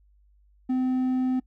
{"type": "tone with hard clipping", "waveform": "sine", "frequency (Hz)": 256.5, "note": "C4", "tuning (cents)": -34, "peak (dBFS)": -23, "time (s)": [0.69, 1.4], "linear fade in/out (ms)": 10, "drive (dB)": 3, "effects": ["noise-tail reverb RT60 0.1 s tail -23 dB re dry", "added 50 Hz sine -57 dBFS peak until 1.46 s"]}